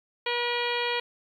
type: harmonic tone with a mistuned harmonic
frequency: 481.2 Hz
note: B4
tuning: 45 cents flat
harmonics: 1 / 2 / 3 / 4 / 5 / 6 / 7 / 8 / 9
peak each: -31 / -32 / -38 / -34 / -33 / -37 / -35 / -40 / -40 dBFS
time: 0.26-1 s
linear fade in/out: 5 ms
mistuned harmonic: 7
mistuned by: -42 cents
effects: 10-bit